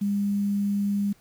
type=tone with quantisation; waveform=sine; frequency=201.9 Hz; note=G#3; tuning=49 cents flat; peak=-22 dBFS; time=0.01-1.13 s; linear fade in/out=10 ms; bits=8; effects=pink hiss -60 dBFS RMS until 1.2 s